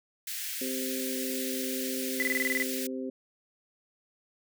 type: high-pass noise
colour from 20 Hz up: white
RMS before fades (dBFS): -36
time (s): 0.27-2.87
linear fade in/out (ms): 5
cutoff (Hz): 1600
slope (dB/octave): 48
type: harmonic tone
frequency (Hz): 130.2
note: C3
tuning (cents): -8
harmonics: 2 / 3 / 4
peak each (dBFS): -34 / -38 / -40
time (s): 0.61-3.1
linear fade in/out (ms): 5
type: tone bursts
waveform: sine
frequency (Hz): 2002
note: B6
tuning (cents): +23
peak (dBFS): -25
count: 9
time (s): 2.2-2.624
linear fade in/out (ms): 0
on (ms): 24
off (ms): 26
effects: none